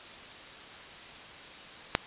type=click; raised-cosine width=0.3 ms; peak=-6 dBFS; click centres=1.951 s; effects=white hiss -46 dBFS RMS until 2.06 s + resampled to 8000 Hz